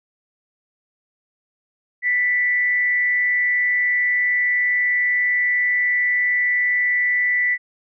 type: tone with frequency modulation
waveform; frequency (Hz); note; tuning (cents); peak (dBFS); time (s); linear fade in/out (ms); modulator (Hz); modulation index
sine; 1975.5; B6; 0; -16; 2.02-7.58; 50; 196; 0.27
effects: none